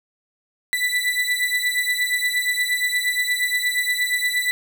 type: beating tone pair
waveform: 35% pulse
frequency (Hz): 1975.5 / 1984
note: B6 / B6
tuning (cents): 0 / +7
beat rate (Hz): 8.5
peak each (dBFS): -21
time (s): 0.73-4.51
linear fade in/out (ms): 0
effects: none